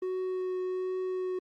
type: tone with vibrato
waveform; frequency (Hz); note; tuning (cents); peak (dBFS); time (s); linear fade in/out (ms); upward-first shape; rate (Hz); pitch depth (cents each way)
triangle; 370; F#4; 0; -28; 0.02-1.39; 5; triangle; 1.3; 10
effects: Opus 24 kbps